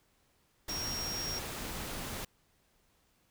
sine tone in noise, 5588 Hz, F8, in tune, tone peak -36 dBFS, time 0.69-1.39 s, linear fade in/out 5 ms, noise pink, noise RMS -40 dBFS, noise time 0.68-2.25 s, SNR +1 dB, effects pink hiss -71 dBFS RMS until 3.3 s

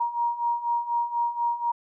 sine beating tone pair, 943 / 947.1 Hz, A#5 / A#5, +20 / +27 cents, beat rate 4.1 Hz, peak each -29 / -25 dBFS, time 0-1.72 s, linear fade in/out 10 ms, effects none

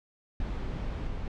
brown noise with level steps, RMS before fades -33 / -35 dBFS, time 0.4-1.28 s, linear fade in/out 2 ms, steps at 1.07 s, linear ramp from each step 2 ms, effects low-pass 4000 Hz 12 dB/octave

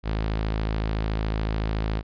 sawtooth tone, 53.8 Hz, A1, 38 cents flat, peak -20 dBFS, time 0.03-2.03 s, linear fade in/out 50 ms, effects resampled to 11025 Hz

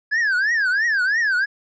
triangle tone with vibrato, 1661.2 Hz, G#6, in tune, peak -15 dBFS, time 0.11-1.46 s, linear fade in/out 20 ms, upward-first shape triangle, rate 3 Hz, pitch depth 260 cents each way, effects resampled to 16000 Hz

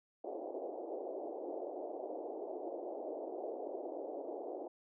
pink band-pass noise, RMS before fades -43 dBFS, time 0.24-4.68 s, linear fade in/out 5 ms, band 320 to 740 Hz, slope 48 dB/octave, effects none

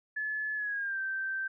sine tone with pitch glide, 1720 to 1559.1 Hz, A6 to G6, -40 to -10 cents, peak -31 dBFS, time 0.16-1.48 s, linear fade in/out 10 ms, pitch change -170 cents, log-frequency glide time 0.55-1 s, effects none

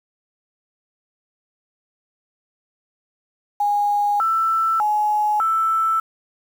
sine tone with pitch steps, 822 / 1329 / 843 / 1323 Hz, G#5 / E6 / G#5 / E6, -18 / +14 / +26 / +6 cents, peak -16 dBFS, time 3.6-6 s, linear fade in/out 5 ms, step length 600 ms, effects 7-bit

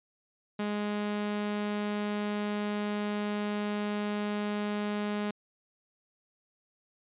sawtooth tone, 207.7 Hz, G#3, in tune, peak -26 dBFS, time 0.59-5.31 s, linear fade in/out 5 ms, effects resampled to 8000 Hz

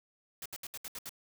white noise bursts, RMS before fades -42 dBFS, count 7, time 0.42-1.093 s, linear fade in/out 2 ms, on 37 ms, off 69 ms, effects none

